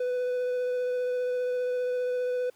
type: tone with vibrato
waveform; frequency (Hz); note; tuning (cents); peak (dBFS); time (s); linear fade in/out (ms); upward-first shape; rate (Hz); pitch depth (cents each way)
triangle; 498; B4; +14; -24; 0-2.5; 5; triangle; 15; 13
effects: pink hiss -63 dBFS RMS until 2.55 s + high-pass 150 Hz 12 dB/octave